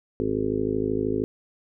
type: harmonic tone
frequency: 53 Hz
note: G#1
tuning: 36 cents sharp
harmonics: 1 / 2 / 3 / 4 / 5 / 6 / 7 / 8 / 9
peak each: -39 / -34 / -38 / -36 / -28 / -38 / -28 / -28 / -36 dBFS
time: 0.2-1.24 s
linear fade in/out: 0 ms
effects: none